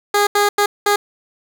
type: tone bursts at uneven times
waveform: 15% pulse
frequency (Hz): 410.1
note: G#4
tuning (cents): -22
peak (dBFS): -6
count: 4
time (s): 0.14-0.27 / 0.35-0.49 / 0.58-0.66 / 0.86-0.96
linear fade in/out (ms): 5
effects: none